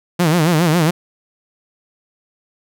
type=tone with vibrato; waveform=sawtooth; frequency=164.81 Hz; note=E3; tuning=in tune; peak=-8 dBFS; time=0.19-0.91 s; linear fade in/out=10 ms; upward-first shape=sine; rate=7.3 Hz; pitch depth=150 cents each way; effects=none